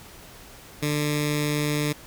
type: tone with notch filter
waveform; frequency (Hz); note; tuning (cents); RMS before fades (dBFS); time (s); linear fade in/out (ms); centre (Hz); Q
10% pulse; 148.4; D3; +18; -25; 0.82-1.93; 10; 760; 0.75
effects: pink hiss -46 dBFS RMS until 2.06 s